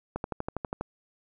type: click train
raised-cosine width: 1 ms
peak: -17 dBFS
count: 9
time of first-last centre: 0.16-0.81 s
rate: 12.3 Hz
effects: none